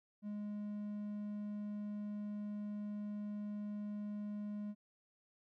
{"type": "tone", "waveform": "triangle", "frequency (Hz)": 207.7, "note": "G#3", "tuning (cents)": 0, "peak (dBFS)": -38, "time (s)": [0.22, 4.75], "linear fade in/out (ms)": 50, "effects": []}